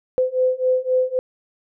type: beating tone pair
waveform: sine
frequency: 509 / 512.8 Hz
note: C5 / C5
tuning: -48 / -35 cents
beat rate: 3.8 Hz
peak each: -20 / -19 dBFS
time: 0.18-1.19 s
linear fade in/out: 0 ms
effects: none